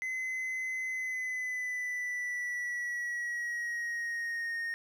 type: tone with pitch glide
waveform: triangle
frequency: 2041 to 1850.1 Hz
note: C7 to A#6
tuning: -44 to -14 cents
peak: -31 dBFS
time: 0.02-4.74 s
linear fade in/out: 0 ms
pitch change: -170 cents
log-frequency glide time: 0.89-4.57 s
effects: none